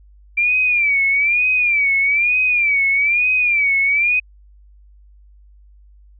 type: tone with vibrato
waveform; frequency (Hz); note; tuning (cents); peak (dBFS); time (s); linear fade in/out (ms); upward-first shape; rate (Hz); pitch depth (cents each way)
sine; 2349; D7; 0; -13; 0.37-4.2; 10; sine; 1.1; 120
effects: added 50 Hz sine -44 dBFS peak until 6.19 s